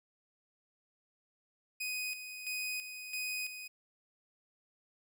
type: tone with tremolo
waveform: sawtooth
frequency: 2499 Hz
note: D#7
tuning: 7 cents sharp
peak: -32 dBFS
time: 1.8-3.68 s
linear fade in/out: 10 ms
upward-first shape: square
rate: 1.5 Hz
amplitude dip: 60%
effects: 12-bit